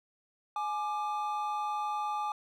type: tone pair together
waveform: triangle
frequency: 840.7 / 1189 Hz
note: G#5 / D6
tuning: +21 / +21 cents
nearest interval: tritone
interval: 600 cents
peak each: -31 / -33 dBFS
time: 0.56-2.32 s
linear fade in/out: 2 ms
effects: none